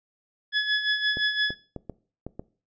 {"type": "tone with tremolo", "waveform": "25% pulse", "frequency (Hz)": 1700, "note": "G#6", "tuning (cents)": 40, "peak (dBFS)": -16, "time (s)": [0.52, 1.55], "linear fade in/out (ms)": 50, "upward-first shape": "sine", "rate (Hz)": 5.8, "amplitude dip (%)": 60}
{"type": "clicks", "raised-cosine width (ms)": 2, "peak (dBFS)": -21, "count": 6, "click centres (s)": [1.171, 1.505, 1.763, 1.897, 2.266, 2.395]}
{"effects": ["noise-tail reverb RT60 0.4 s tail -20 dB re dry", "resampled to 16000 Hz"]}